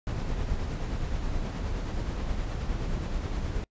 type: noise with tremolo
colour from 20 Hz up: brown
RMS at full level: -29 dBFS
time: 0.07-3.64 s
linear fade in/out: 0 ms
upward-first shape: triangle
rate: 9.5 Hz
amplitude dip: 35%
effects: noise-tail reverb RT60 0.1 s tail -26 dB re dry + resampled to 16000 Hz